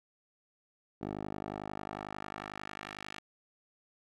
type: tone with band-pass filter sweep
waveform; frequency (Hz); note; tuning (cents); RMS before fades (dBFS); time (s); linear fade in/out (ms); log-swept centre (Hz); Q
10% pulse; 51.1; G#1; -27; -42; 1.01-3.2; 10; 410 to 2500; 0.99
effects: none